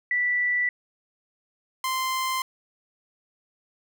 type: tone pair in turn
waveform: sine / sawtooth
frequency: 1967 / 1042 Hz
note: B6 / C6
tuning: -7 / -7 cents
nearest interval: major seventh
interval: 1100 cents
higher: first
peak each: -21 dBFS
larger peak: neither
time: 0.11-0.69 / 1.84-2.42 s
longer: neither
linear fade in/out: 2 ms
effects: none